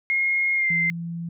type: tone with pitch glide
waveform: sine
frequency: 2148 to 2084 Hz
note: C7 to C7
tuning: +45 to -7 cents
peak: -19 dBFS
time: 0.1-0.9 s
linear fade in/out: 0 ms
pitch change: -52 cents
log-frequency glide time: 0.55-0.7 s
type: tone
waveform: sine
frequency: 168.9 Hz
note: E3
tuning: 42 cents sharp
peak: -28 dBFS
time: 0.7-1.29 s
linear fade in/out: 5 ms
effects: none